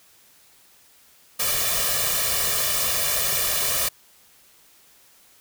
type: noise with comb filter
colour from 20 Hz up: white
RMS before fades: -23 dBFS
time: 1.39-3.89 s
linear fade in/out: 10 ms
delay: 1.7 ms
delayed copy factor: +0.8
effects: white hiss -55 dBFS RMS until 5.4 s